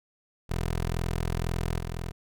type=tone with level steps; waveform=15% pulse; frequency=42 Hz; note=E1; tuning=33 cents sharp; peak=-21 / -26 dBFS; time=0.49-2.12 s; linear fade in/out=20 ms; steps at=1.78 s; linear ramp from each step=5 ms; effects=none